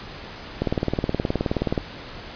click train, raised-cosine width 2 ms, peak -8 dBFS, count 23, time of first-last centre 0.62-1.778 s, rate 19 Hz, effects pink hiss -38 dBFS RMS until 2.35 s + resampled to 11025 Hz

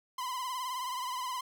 45% pulse tone with vibrato, 1013 Hz, B5, 44 cents sharp, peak -34 dBFS, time 0.18-1.41 s, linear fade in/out 5 ms, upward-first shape triangle, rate 19 Hz, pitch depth 80 cents each way, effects none

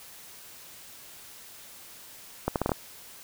accelerating click train, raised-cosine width 1 ms, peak -11 dBFS, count 6, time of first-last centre 2.48-2.718 s, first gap 78 ms, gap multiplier 0.75, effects white hiss -48 dBFS RMS until 3.23 s

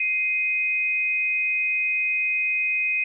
sine tone pair together, 2100 / 2508 Hz, C7 / D#7, +6 / +13 cents, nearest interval minor third, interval 307 cents, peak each -30 / -21 dBFS, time 0-3.04 s, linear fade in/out 5 ms, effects none

